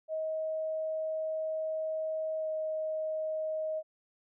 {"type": "tone with pitch glide", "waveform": "sine", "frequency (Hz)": [632, 627.6], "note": ["D#5", "D#5"], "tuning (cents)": [27, 15], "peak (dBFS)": -31, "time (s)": [0.08, 3.83], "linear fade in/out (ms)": 50, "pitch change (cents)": -12, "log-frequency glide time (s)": [2.39, 2.48], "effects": []}